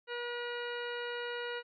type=harmonic tone; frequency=480.9 Hz; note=B4; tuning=46 cents flat; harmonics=1 / 2 / 3 / 4 / 5 / 6 / 8 / 9; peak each=-39 / -46 / -42 / -46 / -51 / -46 / -52 / -57 dBFS; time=0.07-1.63 s; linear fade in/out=50 ms; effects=none